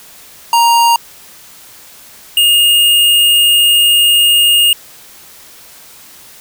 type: tone pair in turn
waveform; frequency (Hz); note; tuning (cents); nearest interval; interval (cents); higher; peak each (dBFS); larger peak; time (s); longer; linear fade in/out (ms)
square; 935 / 2841; A#5 / F7; +5 / +29; octave + perfect fifth; 1924; second; -7; neither; 0.53-0.96 / 2.37-4.73; second; 2
effects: white hiss -38 dBFS RMS until 6.4 s